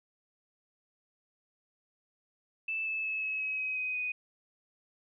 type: tone with pitch steps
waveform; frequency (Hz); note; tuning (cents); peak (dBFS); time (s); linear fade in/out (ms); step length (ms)
sine; 2637 / 2616 / 2595 / 2574 / 2553 / 2533 / 2512 / 2492; E7 / E7 / E7 / E7 / D#7 / D#7 / D#7 / D#7; 0 / -14 / -28 / -42 / +44 / +30 / +16 / +2; -31; 2.68-4.12; 5; 180
effects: none